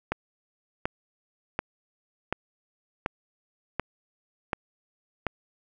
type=click train; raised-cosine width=0.5 ms; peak=-11 dBFS; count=8; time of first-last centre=0.12-5.267 s; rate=1.36 Hz; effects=none